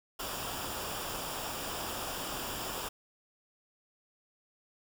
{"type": "noise with comb filter", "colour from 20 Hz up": "pink", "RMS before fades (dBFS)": -38, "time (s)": [0.19, 2.89], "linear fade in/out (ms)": 10, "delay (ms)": 0.48, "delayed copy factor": -0.6, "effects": []}